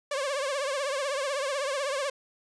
sawtooth tone with vibrato, 554.4 Hz, C#5, in tune, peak -24 dBFS, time 0.11-2.1 s, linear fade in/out 5 ms, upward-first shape triangle, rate 16 Hz, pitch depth 130 cents each way, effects resampled to 22050 Hz

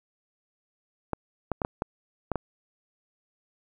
clicks, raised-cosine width 1 ms, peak -13 dBFS, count 7, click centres 1.133 / 1.517 / 1.618 / 1.649 / 1.821 / 2.317 / 2.357 s, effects 9-bit

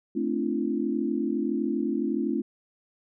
sine chord, D minor seventh, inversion second, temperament equal with one note detuned, 220 / 261.6 / 293.7 / 341.3 Hz, A3 / C4 / D4 / F4, 0 / 0 / 0 / -40 cents, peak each -30 dBFS, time 0.15-2.42 s, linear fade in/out 10 ms, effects none

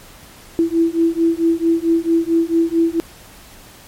sine beating tone pair, 329.6 / 334.1 Hz, E4 / E4, 0 / +23 cents, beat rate 4.5 Hz, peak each -16 dBFS, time 0.59-3 s, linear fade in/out 0 ms, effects pink hiss -42 dBFS RMS until 3.87 s + MP3 64 kbps

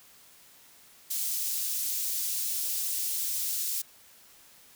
white high-pass noise, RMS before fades -31 dBFS, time 1.1-3.82 s, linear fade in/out 10 ms, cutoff 5100 Hz, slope 12 dB/octave, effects white hiss -56 dBFS RMS until 4.75 s

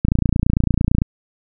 click train, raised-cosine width 5 ms, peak -3 dBFS, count 29, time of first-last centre 0.05-1.019 s, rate 28.9 Hz, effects none

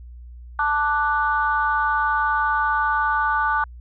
sine chord, D major, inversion second, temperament equal, 880 / 1174.7 / 1480 Hz, A5 / D6 / F#6, 0 / 0 / 0 cents, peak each -22 dBFS, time 0.59-3.64 s, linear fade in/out 2 ms, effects tanh soft clip ceiling -8 dBFS + added 60 Hz sine -37 dBFS peak until 3.8 s

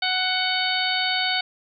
harmonic tone with a mistuned harmonic, 742 Hz, F#5, 5 cents sharp, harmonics 1 / 2 / 3 / 4 / 5 / 6, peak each -28 / -28 / -28 / -28 / -28 / -28 dBFS, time 0.02-1.41 s, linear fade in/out 5 ms, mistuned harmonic 4, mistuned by +31 cents, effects none

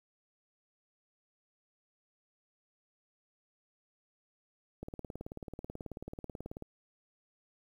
click train, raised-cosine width 2 ms, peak -28 dBFS, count 34, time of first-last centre 4.83-6.623 s, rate 18.4 Hz, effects 10-bit

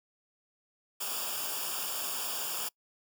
white noise with comb filter, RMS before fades -35 dBFS, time 1-2.69 s, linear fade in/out 10 ms, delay 0.49 ms, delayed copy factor -0.85, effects noise-tail reverb RT60 0.1 s tail -25 dB re dry

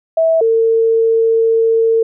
sine tone pair in turn, 651 / 452.5 Hz, E5 / A4, -22 / +48 cents, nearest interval tritone, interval 630 cents, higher first, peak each -9 dBFS, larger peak neither, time 0.17-0.41 / 0.41-2.03 s, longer second, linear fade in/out 5 ms, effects none

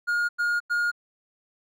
triangle tone bursts, 1426 Hz, F6, 36 cents sharp, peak -20 dBFS, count 3, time 0.07-0.916 s, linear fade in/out 20 ms, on 220 ms, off 93 ms, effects none

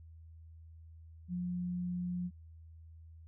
sine tone, 177.9 Hz, F3, 32 cents sharp, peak -34 dBFS, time 1.28-2.31 s, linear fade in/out 50 ms, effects added 81 Hz sine -51 dBFS peak until 3.27 s

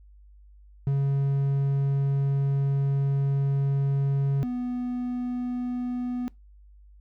triangle tone pair in turn, 138.59 / 246.9 Hz, C#3 / B3, 0 / 0 cents, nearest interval minor seventh, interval 1000 cents, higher second, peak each -19 / -25 dBFS, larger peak first, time 0.87-4.43 / 4.43-6.28 s, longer first, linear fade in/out 0 ms, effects noise-tail reverb RT60 0.2 s tail -23 dB re dry + added 50 Hz sine -49 dBFS peak until 7 s

